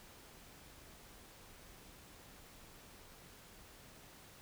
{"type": "silence", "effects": ["pink hiss -58 dBFS RMS until 4.41 s"]}